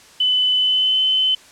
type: tone with pitch glide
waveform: sine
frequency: 3010 to 3048 Hz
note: F#7 to G7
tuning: +29 to -49 cents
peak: -14 dBFS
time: 0.2-1.35 s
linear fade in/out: 5 ms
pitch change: +22 cents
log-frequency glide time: 0.56-1.01 s
effects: white hiss -46 dBFS RMS until 1.51 s + low-pass 8000 Hz 12 dB/octave